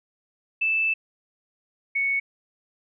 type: tone pair in turn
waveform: sine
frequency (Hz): 2637 / 2217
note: E7 / C#7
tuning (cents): 0 / 0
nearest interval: minor third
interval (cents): 300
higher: first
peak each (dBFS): -20 / -21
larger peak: first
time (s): 0.61-0.94 / 1.95-2.2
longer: first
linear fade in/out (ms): 10
effects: none